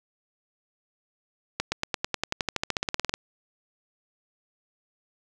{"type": "accelerating click train", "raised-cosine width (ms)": 0.2, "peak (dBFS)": -8, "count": 21, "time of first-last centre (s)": [1.6, 3.14], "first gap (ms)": 120, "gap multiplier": 0.95, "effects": []}